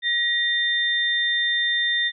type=tone pair together; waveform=sine; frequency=1900 / 3600 Hz; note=A#6 / A7; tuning=+33 / +39 cents; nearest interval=major seventh; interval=1106 cents; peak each=-22 dBFS; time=0.02-2.12 s; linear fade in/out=50 ms; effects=none